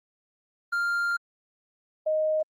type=tone pair in turn; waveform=triangle / sine; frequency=1396.9 / 622.2 Hz; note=F6 / D#5; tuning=0 / 0 cents; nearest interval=octave + major second; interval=1400 cents; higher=first; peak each=-22 dBFS; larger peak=neither; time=0.72-1.17 / 2.06-2.43 s; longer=first; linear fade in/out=10 ms; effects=Opus 32 kbps